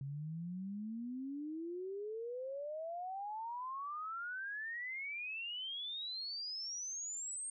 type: exponential sweep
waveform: sine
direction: up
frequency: 134.8 to 8690 Hz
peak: -40 dBFS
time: 0.01-7.5 s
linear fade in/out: 2 ms
effects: none